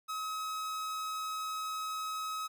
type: tone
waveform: 45% pulse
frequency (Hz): 1276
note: D#6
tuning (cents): +43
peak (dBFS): -35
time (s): 0.08-2.48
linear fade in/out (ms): 20
effects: none